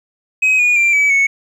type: tone with pitch steps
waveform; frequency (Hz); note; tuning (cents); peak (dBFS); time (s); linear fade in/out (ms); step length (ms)
sine; 2534 / 2449 / 2367 / 2288 / 2211; D#7 / D#7 / D7 / D7 / C#7; +31 / -28 / +13 / -46 / -5; -7; 0.42-1.27; 10; 170
effects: tanh soft clip ceiling -9 dBFS + 8-bit